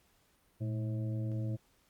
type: harmonic tone with a mistuned harmonic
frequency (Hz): 107.5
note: A2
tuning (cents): -40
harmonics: 1 / 2 / 3 / 5 / 6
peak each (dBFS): -33 / -43 / -44 / -49 / -55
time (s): 0.6-1.57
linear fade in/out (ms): 20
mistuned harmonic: 1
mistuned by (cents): +110
effects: pink hiss -70 dBFS RMS until 1.89 s + Opus 48 kbps